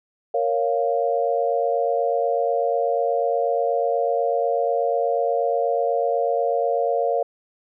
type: chord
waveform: sine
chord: Bb minor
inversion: none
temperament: equal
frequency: 466.2 / 554.4 / 698.5 Hz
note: Bb4 / Db5 / F5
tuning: 0 / 0 / 0 cents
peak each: -23 dBFS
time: 0.34-7.23 s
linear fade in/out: 5 ms
effects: none